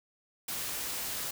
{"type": "noise", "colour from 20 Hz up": "white", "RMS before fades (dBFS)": -36, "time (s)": [0.48, 1.31], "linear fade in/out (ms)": 5, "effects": []}